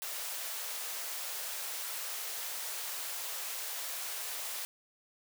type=high-pass noise; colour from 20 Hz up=white; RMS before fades=-39 dBFS; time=0.02-4.65 s; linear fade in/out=0 ms; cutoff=480 Hz; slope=24 dB/octave; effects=none